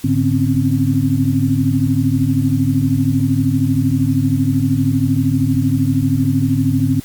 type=tone cluster; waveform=sine; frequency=106.5 / 145.9 / 257.1 / 269.9 Hz; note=G#2 / D3 / C4 / C#4; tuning=+44 / -11 / -30 / -46 cents; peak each=-18 dBFS; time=0.04-7 s; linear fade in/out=5 ms; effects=white hiss -40 dBFS RMS until 7.04 s + Opus 48 kbps